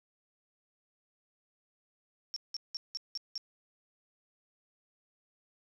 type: tone bursts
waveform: sine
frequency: 5480 Hz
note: F8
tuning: 34 cents flat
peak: -34 dBFS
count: 6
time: 2.34-3.378 s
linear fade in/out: 0 ms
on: 23 ms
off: 180 ms
effects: none